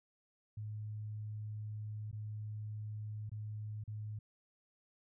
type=tone with dropouts; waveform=sine; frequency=106.6 Hz; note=G#2; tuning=46 cents sharp; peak=-40 dBFS; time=0.57-4.19 s; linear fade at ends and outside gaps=5 ms; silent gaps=2.114-2.128 / 3.295-3.316 / 3.839-3.877 s; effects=none